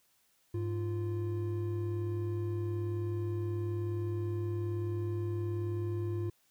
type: tone pair together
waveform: triangle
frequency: 102.6 / 346.7 Hz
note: G#2 / F4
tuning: -21 / -13 cents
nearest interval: octave + major sixth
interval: 2108 cents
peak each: -31 / -35 dBFS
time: 0.54-6.3 s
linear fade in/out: 5 ms
effects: white hiss -71 dBFS RMS until 6.5 s